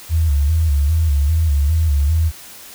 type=tone with vibrato; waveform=sine; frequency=75.8 Hz; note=D#2; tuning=45 cents flat; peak=-12 dBFS; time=0.09-2.32 s; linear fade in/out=50 ms; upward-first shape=square; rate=2.5 Hz; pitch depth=110 cents each way; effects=white hiss -38 dBFS RMS until 2.74 s